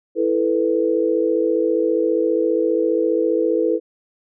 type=chord; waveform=sine; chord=E suspended fourth; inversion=none; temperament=just; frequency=329.6 / 439.5 / 494.4 Hz; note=E4 / A4 / B4; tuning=0 / -2 / +2 cents; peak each=-20 dBFS; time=0.15-3.8 s; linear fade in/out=50 ms; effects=none